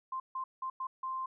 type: tone bursts at uneven times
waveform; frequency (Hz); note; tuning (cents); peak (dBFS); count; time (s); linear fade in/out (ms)
sine; 1046.5; C6; 0; -34; 5; 0.12-0.2 / 0.35-0.44 / 0.62-0.7 / 0.8-0.87 / 1.03-1.26; 5
effects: none